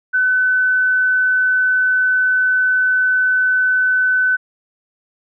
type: tone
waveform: sine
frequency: 1509 Hz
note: F#6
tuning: 34 cents sharp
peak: -12 dBFS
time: 0.13-4.37 s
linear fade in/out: 20 ms
effects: none